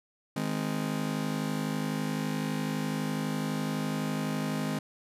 40% pulse chord, Ab major, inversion second, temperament just, 155.74 / 207.7 / 259.6 Hz, Eb3 / Ab3 / C4, +2 / 0 / -13 cents, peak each -33 dBFS, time 0.36-4.79 s, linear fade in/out 5 ms, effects resampled to 32000 Hz

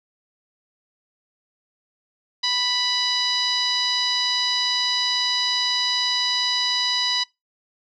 10% pulse tone with low-pass filter, 987.8 Hz, B5, in tune, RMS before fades -22 dBFS, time 2.43-7.24 s, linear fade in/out 10 ms, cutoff 4500 Hz, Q 6.2, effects noise-tail reverb RT60 0.2 s tail -23 dB re dry

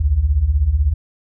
sine beating tone pair, 60.1 / 76.1 Hz, B1 / D#2, -46 / -38 cents, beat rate 16 Hz, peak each -18 / -14 dBFS, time 0-0.94 s, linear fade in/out 10 ms, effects none

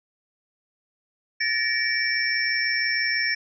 sine tone cluster, 1743 / 1869 / 2299 / 5410 Hz, A6 / A#6 / D7 / E8, -17 / +4 / -37 / +44 cents, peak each -27 dBFS, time 1.4-3.35 s, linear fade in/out 10 ms, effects none

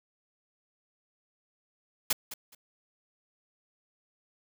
white noise with echo, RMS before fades -26 dBFS, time 2.1-2.13 s, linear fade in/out 5 ms, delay 210 ms, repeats 2, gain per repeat -14 dB, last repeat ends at 2.55 s, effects none

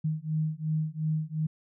sine beating tone pair, 154.7 / 157.5 Hz, D#3 / D#3, -10 / +21 cents, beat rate 2.8 Hz, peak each -30 / -30 dBFS, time 0.04-1.47 s, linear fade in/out 10 ms, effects none

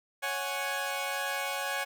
15% pulse chord, C# suspended fourth, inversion none, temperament equal, 554.4 / 740 / 830.6 Hz, C#5 / F#5 / G#5, 0 / 0 / 0 cents, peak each -29 / -30 / -29 dBFS, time 0.22-1.85 s, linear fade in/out 20 ms, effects none

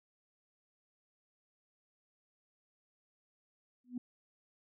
sine tone with exponential growth, 246.9 Hz, B3, in tune, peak -32 dBFS, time 3.84-3.98 s, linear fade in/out 5 ms, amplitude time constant 29 ms, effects tanh soft clip ceiling -29 dBFS

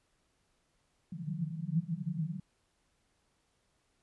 pink band-pass noise, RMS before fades -36 dBFS, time 1.12-2.4 s, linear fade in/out 5 ms, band 150 to 180 Hz, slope 96 dB/octave, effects pink hiss -75 dBFS RMS until 4.02 s + resampled to 24000 Hz

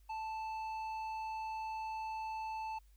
triangle tone with tanh clipping, 880 Hz, A5, in tune, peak -40 dBFS, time 0.09-2.79 s, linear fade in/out 10 ms, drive 13 dB, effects added 50 Hz sine -60 dBFS peak until 2.96 s + white hiss -75 dBFS RMS until 2.96 s

